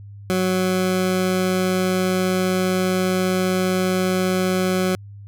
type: tone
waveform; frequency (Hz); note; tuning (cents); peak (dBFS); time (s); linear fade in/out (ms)
20% pulse; 185; F#3; 0; -13; 0.3-4.95; 0
effects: added 101 Hz sine -36 dBFS peak until 5.27 s